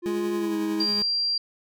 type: tone with pitch glide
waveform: triangle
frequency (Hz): 349.2 to 322.1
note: F4 to E4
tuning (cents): 0 to -40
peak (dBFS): -23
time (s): 0.02-0.87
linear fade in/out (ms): 50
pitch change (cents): -140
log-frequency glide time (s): 0.34-0.58
type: tone with tremolo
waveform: 30% pulse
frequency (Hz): 207.7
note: G#3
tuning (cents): 0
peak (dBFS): -26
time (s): 0.06-1.02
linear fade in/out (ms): 0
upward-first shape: triangle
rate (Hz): 11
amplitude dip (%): 30
type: tone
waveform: sine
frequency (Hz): 4740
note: D8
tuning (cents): +15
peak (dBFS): -22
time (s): 0.8-1.38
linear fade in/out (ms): 5
effects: none